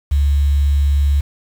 sine tone with quantisation, 71.2 Hz, C#2, 47 cents sharp, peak -11 dBFS, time 0.11-1.21 s, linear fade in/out 10 ms, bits 6, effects none

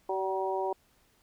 harmonic tone with a mistuned harmonic, 190.4 Hz, F#3, 50 cents sharp, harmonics 2 / 3 / 4 / 5, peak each -32 / -36 / -34 / -35 dBFS, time 0.09-0.73 s, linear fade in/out 5 ms, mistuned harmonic 3, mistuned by +19 cents, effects pink hiss -67 dBFS RMS until 1.22 s

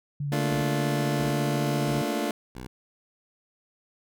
sine tone with vibrato, 143.3 Hz, D3, 42 cents flat, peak -27 dBFS, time 0.2-2.02 s, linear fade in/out 5 ms, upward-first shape square, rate 7.9 Hz, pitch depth 16 cents each way
25% pulse chord, Bb major seventh, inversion third, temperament just, 218.5 / 233.1 / 291.4 / 349.6 Hz, A3 / Bb3 / D4 / F4, -12 / 0 / -13 / +2 cents, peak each -28 / -31 / -26 / -29 dBFS, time 0.32-2.31 s, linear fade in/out 2 ms
10% pulse tone bursts, 63 Hz, B1, 35 cents sharp, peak -29 dBFS, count 4, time 0.51-2.67 s, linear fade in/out 5 ms, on 120 ms, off 560 ms
effects none

